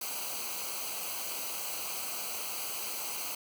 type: noise with comb filter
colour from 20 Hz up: white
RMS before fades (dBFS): -37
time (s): 0.01-3.35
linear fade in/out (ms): 5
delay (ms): 0.56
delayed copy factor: -0.75
effects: none